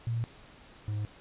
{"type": "tone pair in turn", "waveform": ["sine", "triangle"], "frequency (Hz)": [115.9, 105], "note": ["A#2", "G#2"], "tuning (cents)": [-10, 19], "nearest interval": "major second", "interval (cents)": 171, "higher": "first", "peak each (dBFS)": -28, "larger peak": "neither", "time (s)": [[0.07, 0.24], [0.88, 1.05]], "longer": "neither", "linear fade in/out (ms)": 0, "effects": ["pink hiss -54 dBFS RMS until 1.2 s", "resampled to 8000 Hz"]}